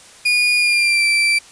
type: tone with pitch glide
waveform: 35% pulse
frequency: 2444 to 2340 Hz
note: D#7 to D7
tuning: -32 to -7 cents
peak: -11 dBFS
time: 0.25-1.39 s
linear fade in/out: 10 ms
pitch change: -75 cents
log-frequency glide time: 0.57-1.05 s
effects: white hiss -43 dBFS RMS until 1.51 s + resampled to 22050 Hz